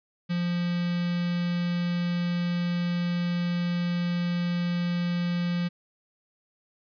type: tone with notch filter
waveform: square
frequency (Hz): 174.61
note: F3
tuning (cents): 0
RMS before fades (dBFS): -27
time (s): 0.29-5.69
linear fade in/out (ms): 20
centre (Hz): 720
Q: 0.56
effects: resampled to 11025 Hz + 11-bit